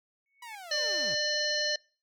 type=tone with exponential growth; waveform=sine; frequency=2217 Hz; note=C#7; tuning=in tune; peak=-40 dBFS; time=0.26-0.55 s; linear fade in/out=1 ms; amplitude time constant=61 ms
type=linear sweep; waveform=sawtooth; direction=down; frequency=987.8 to 112.6 Hz; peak=-39 dBFS; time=0.42-1.15 s; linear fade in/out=5 ms
type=harmonic tone; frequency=598 Hz; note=D5; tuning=31 cents sharp; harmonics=1 / 3 / 5 / 7 / 9 / 10; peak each=-34 / -33 / -38 / -30 / -39 / -39 dBFS; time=0.71-1.76 s; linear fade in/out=5 ms
effects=noise-tail reverb RT60 0.4 s tail -26 dB re dry